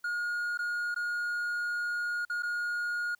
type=tone with dropouts; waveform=triangle; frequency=1433 Hz; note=F6; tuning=44 cents sharp; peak=-28 dBFS; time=0.04-3.15 s; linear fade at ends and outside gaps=5 ms; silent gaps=0.575-0.589 / 0.945-0.961 / 2.251-2.298 / 2.424-2.431 s; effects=white hiss -71 dBFS RMS until 3.19 s